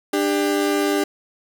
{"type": "tone pair together", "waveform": "35% pulse", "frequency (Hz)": [298.1, 397.9], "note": ["D4", "G4"], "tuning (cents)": [26, 26], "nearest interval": "perfect fourth", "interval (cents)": 500, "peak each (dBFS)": -19, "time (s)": [0.13, 1.04], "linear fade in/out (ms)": 5, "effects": []}